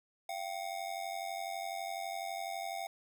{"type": "ring-modulated tone", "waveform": "square", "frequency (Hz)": 730, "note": "F#5", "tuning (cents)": -24, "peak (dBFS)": -35, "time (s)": [0.29, 2.87], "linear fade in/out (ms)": 2, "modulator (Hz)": 46, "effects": []}